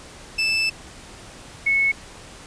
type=tone pair in turn; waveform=30% pulse / sine; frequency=2637 / 2199 Hz; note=E7 / C#7; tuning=0 / -14 cents; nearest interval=minor third; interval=314 cents; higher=first; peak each=-16 dBFS; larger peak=neither; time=0.38-0.7 / 1.66-1.92 s; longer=first; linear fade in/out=10 ms; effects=pink hiss -42 dBFS RMS until 2.46 s + resampled to 22050 Hz